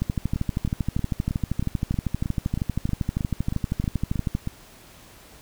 two click trains, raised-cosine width 5 ms, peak -14 / -11 dBFS, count 14 / 56, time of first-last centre 0.36-4.474 / 0.02-4.351 s, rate 3.16 / 12.7 Hz, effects pink hiss -49 dBFS RMS until 5.41 s

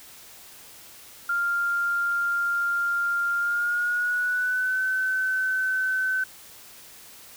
sine tone with pitch glide, 1396.9 to 1523.3 Hz, F6 to F#6, 0 to +50 cents, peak -22 dBFS, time 1.29-6.24 s, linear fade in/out 5 ms, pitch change +150 cents, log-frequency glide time 3.37-4.81 s, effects white hiss -47 dBFS RMS until 7.36 s

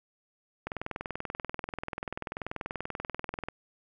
click train, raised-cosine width 0.5 ms, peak -19 dBFS, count 59, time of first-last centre 0.67-3.486 s, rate 20.6 Hz, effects none

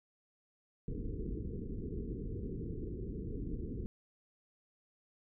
pink low-pass noise, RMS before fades -40 dBFS, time 0.88-3.86 s, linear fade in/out 0 ms, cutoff 460 Hz, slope 96 dB/octave, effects none

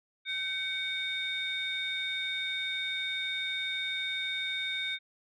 sine tone cluster, 1534 / 2242 / 3666 Hz, G6 / C#7 / A#7, -38 / +19 / -30 cents, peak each -39 / -34 / -33 dBFS, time 0.25-4.99 s, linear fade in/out 50 ms, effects tanh soft clip ceiling -24 dBFS

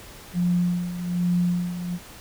sine tone with tremolo, 176.5 Hz, F3, 19 cents sharp, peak -18 dBFS, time 0.33-1.99 s, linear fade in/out 50 ms, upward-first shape sine, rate 1.2 Hz, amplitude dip 70%, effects pink hiss -44 dBFS RMS until 2.2 s

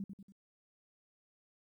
sine tone with echo, 196 Hz, G3, in tune, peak -37 dBFS, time 0-0.04 s, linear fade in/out 2 ms, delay 94 ms, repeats 3, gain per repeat -6 dB, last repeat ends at 0.322 s, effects 13-bit

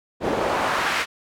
pink noise with band-pass filter sweep, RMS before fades -23 dBFS, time 0.2-1.06 s, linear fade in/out 50 ms, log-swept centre 400 to 2100 Hz, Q 1.1, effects none

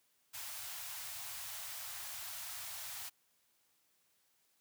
white band-stop noise, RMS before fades -45 dBFS, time 0.33-3.1 s, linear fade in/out 20 ms, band 130 to 640 Hz, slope 48 dB/octave, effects white hiss -75 dBFS RMS until 4.6 s + high-pass 80 Hz 12 dB/octave

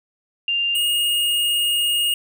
sine / square tone pair in turn, 2794 / 2853 Hz, F7 / F7, 0 / +36 cents, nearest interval unison, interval 36 cents, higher second, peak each -18 dBFS, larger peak neither, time 0.48-0.75 / 0.75-2.14 s, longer second, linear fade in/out 2 ms, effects none

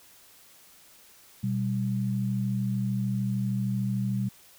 sine tone pair together, 122.76 / 196 Hz, B2 / G3, -10 / 0 cents, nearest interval minor sixth, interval 810 cents, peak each -28 dBFS, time 1.43-4.29 s, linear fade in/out 10 ms, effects white hiss -55 dBFS RMS until 4.58 s

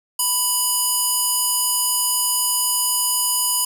square tone with band-pass filter, 988 Hz, B5, in tune, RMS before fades -20 dBFS, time 0.19-3.65 s, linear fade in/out 5 ms, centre 11000 Hz, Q 1.6, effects none

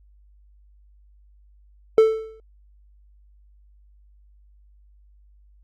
triangle tone with exponential decay, 441.6 Hz, A4, 6 cents sharp, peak -6 dBFS, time 1.98-2.4 s, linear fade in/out 1 ms, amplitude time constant 90 ms, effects added 50 Hz sine -51 dBFS peak until 5.63 s + Opus 48 kbps

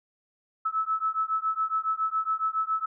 sine beating tone pair, 1300 / 1307.2 Hz, E6 / E6, -24 / -15 cents, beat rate 7.2 Hz, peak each -28 dBFS, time 0.65-2.86 s, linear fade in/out 10 ms, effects none

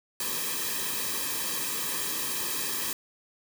white noise with comb filter, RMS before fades -31 dBFS, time 0.2-2.93 s, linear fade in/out 2 ms, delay 1.4 ms, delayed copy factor -0.95, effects none

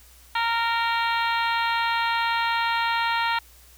harmonic tone, 462.7 Hz, A#4, 13 cents flat, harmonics 2 / 3 / 4 / 5 / 6 / 7 / 8 / 9, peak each -24 / -28 / -30 / -32 / -34 / -35 / -36 / -37 dBFS, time 0.35-3.39 s, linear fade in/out 5 ms, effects added 60 Hz sine -52 dBFS peak until 3.77 s + white hiss -53 dBFS RMS until 3.77 s

